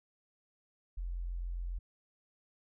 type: tone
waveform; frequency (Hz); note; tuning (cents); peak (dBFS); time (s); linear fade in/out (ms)
sine; 43.65; F1; 0; -35; 0.97-1.79; 10
effects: none